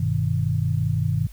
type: chord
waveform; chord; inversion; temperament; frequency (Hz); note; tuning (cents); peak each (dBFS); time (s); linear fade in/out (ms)
sine; G augmented; none; equal; 98 / 123.47 / 155.56; G2 / B2 / D#3; 0 / 0 / 0; -24; 0-1.27; 5
effects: added 50 Hz sine -39 dBFS peak until 1.32 s + white hiss -54 dBFS RMS until 1.32 s